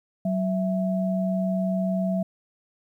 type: tone pair together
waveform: sine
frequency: 187.81 / 659.3 Hz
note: F#3 / E5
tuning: +26 / 0 cents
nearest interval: octave + minor seventh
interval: 2174 cents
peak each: -23 / -28 dBFS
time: 0.25-2.23 s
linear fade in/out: 5 ms
effects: 10-bit